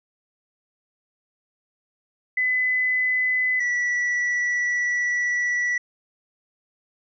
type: tone pair in turn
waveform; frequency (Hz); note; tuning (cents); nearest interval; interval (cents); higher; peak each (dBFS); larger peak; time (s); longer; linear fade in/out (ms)
sine / triangle; 2011 / 1952.6; B6 / B6; +31 / -20; minor second; 51; first; -19; neither; 2.37-3.6 / 3.6-5.78; second; 5
effects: resampled to 16000 Hz